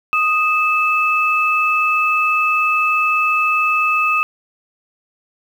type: tone pair together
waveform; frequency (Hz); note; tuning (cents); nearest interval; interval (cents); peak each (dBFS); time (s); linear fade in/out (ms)
sine; 1244.5 / 2617; D#6 / E7; 0 / -13; octave + minor second; 1287; -16; 0.13-4.23; 0
effects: 7-bit